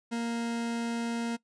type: tone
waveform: 40% pulse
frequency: 233.1 Hz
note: A#3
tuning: in tune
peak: -29 dBFS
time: 0.11-1.37 s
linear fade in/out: 20 ms
effects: noise-tail reverb RT60 0.1 s tail -20 dB re dry + resampled to 22050 Hz